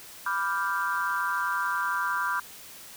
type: chord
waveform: sine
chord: G dominant seventh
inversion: first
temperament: equal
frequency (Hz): 987.8 / 1174.7 / 1396.9 / 1568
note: B5 / D6 / F6 / G6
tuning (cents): 0 / 0 / 0 / 0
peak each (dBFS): -31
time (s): 0.26-2.4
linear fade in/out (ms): 5
effects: white hiss -46 dBFS RMS until 2.96 s